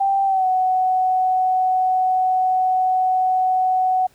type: tone with pitch glide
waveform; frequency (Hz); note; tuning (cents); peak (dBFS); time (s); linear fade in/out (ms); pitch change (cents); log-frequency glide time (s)
sine; 784 to 744.3; G5 to F#5; 0 to +10; -15; 0-4.07; 10; -90; 0.25-0.46
effects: pink hiss -56 dBFS RMS until 4.14 s